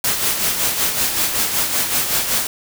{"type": "noise with tremolo", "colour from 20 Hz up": "white", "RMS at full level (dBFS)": -17, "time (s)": [0.04, 2.47], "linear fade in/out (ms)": 2, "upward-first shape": "sine", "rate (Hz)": 5.3, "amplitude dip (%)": 50, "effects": []}